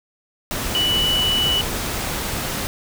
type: tone in noise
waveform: sine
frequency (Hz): 2960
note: F#7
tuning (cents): 0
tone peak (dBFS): -17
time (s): 0.75-1.61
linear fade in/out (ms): 0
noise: pink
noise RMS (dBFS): -25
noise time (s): 0.51-2.67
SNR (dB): +5
effects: none